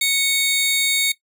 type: tone pair together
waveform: sawtooth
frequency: 2217 / 3729 Hz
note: C#7 / A#7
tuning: 0 / 0 cents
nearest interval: major sixth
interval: 900 cents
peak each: -16 dBFS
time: 0.01-1.12 s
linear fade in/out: 5 ms
effects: noise-tail reverb RT60 0.1 s tail -18 dB re dry